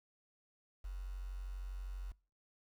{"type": "tone with quantisation", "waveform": "sine", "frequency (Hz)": 46.25, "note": "F#1", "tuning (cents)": 0, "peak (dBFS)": -40, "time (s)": [0.84, 2.12], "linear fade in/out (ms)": 10, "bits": 10, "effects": ["noise-tail reverb RT60 0.4 s tail -24 dB re dry"]}